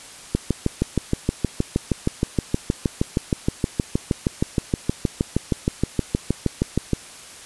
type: click train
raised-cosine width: 3 ms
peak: -5 dBFS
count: 43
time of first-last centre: 0.35-6.933 s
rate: 6.38 Hz
effects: white hiss -41 dBFS RMS until 7.45 s + resampled to 24000 Hz

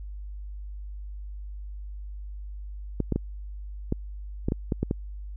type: clicks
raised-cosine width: 3 ms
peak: -12 dBFS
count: 9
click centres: 3.003 / 3.123 / 3.16 / 3.924 / 4.485 / 4.521 / 4.722 / 4.83 / 4.911 s
effects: added 50 Hz sine -35 dBFS peak until 5.36 s

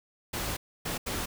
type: noise bursts at uneven times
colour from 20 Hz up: pink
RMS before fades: -33 dBFS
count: 3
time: 0.33-0.57 / 0.85-0.98 / 1.06-1.26 s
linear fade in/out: 10 ms
effects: none

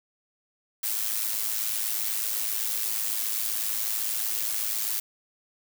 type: noise with amplitude modulation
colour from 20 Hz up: blue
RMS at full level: -26 dBFS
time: 0.83-5 s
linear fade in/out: 5 ms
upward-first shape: sine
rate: 108 Hz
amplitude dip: 60%
effects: none

